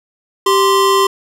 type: tone pair together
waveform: square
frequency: 390.3 / 1042 Hz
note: G4 / C6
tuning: -8 / -7 cents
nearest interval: octave + perfect fourth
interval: 1701 cents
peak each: -13 dBFS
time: 0.46-1.07 s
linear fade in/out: 5 ms
effects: low-pass 12000 Hz 12 dB/octave

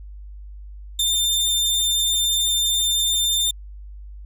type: tone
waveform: sawtooth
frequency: 3597 Hz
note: A7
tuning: 37 cents sharp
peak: -15 dBFS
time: 0.99-3.51 s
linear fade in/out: 5 ms
effects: added 50 Hz sine -35 dBFS peak until 4.25 s

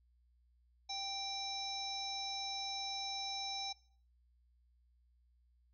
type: harmonic tone with a mistuned harmonic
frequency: 784 Hz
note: G5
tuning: in tune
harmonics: 1 / 3 / 5 / 7 / 8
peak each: -44 / -52 / -43 / -44 / -52 dBFS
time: 0.89-3.73 s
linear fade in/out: 10 ms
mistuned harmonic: 7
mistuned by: -36 cents
effects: noise-tail reverb RT60 0.5 s tail -20 dB re dry + added 60 Hz sine -68 dBFS peak until 5.73 s

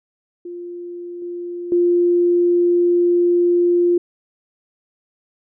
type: tone with level steps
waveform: sine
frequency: 349.7 Hz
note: F4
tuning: 2 cents sharp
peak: -28 / -25 / -12 dBFS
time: 0.45-3.98 s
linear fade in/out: 5 ms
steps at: 1.22 / 1.72 s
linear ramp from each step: 2 ms
effects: none

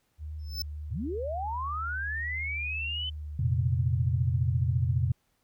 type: tone with vibrato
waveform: sine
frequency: 75.6 Hz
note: D#2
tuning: 49 cents flat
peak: -35 dBFS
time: 0.18-3.41 s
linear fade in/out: 50 ms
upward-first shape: triangle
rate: 1.5 Hz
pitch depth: 31 cents each way
type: tone with exponential growth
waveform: square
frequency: 5270 Hz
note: E8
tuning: 1 cent flat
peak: -28 dBFS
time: 0.39-0.62 s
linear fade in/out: 2 ms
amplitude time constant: 48 ms
type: linear sweep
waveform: sine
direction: up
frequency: 74.8 to 3061 Hz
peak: -31 dBFS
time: 0.9-3.1 s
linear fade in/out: 10 ms
type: chord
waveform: sine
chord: F suspended fourth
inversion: none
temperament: just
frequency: 87.31 / 116.41 / 130.96 Hz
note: F2 / Bb2 / C3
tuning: 0 / -2 / +2 cents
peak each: -28 dBFS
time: 3.39-5.12 s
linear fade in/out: 5 ms
effects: pink hiss -73 dBFS RMS until 5.43 s

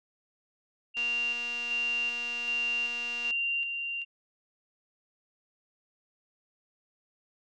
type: tone with tremolo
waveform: sine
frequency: 2774 Hz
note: F7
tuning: 12 cents flat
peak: -27 dBFS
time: 0.94-4.05 s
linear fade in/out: 50 ms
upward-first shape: square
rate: 1.3 Hz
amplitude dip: 40%
type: click train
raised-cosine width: 0.2 ms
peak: -27 dBFS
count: 560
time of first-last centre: 0.97-3.309 s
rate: 239 Hz
effects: none

